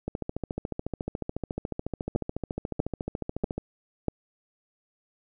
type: two click trains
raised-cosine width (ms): 2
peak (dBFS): -17 / -12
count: 50 / 4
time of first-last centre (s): 0.08-3.58 / 2.16-4.083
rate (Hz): 14 / 1.56
effects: none